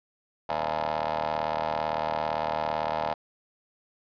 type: ring-modulated tone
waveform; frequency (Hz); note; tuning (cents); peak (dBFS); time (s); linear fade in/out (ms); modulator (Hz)
20% pulse; 77.78; D#2; 0; -19; 0.49-3.14; 5; 757
effects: resampled to 11025 Hz + 10-bit